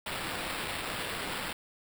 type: noise with sample-and-hold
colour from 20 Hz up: blue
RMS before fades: -36 dBFS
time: 0.06-1.53 s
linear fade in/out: 5 ms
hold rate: 6300 Hz
effects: none